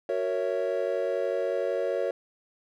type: chord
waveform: triangle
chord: F# dominant seventh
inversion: none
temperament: equal with one note detuned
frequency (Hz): 370 / 463.5 / 554.4 / 659.3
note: F#4 / A#4 / C#5 / E5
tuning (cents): 0 / -10 / 0 / 0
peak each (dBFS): -31 / -29 / -27 / -32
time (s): 0.09-2.11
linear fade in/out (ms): 2
effects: none